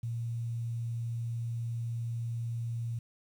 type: tone with quantisation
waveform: sine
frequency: 116.7 Hz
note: A#2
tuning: 2 cents sharp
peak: -32 dBFS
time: 0.03-2.99 s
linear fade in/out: 5 ms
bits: 10
effects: none